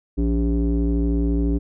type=tone with low-pass filter; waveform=square; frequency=57 Hz; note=A#1; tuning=38 cents flat; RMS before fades=-20 dBFS; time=0.17-1.59 s; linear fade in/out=20 ms; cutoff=330 Hz; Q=9.9; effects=none